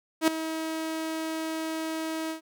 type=tone with ADSR envelope; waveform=sawtooth; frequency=320 Hz; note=D#4; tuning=49 cents sharp; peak=-13 dBFS; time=0.21-2.41 s; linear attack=68 ms; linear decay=3 ms; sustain=-13 dB; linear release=110 ms; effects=none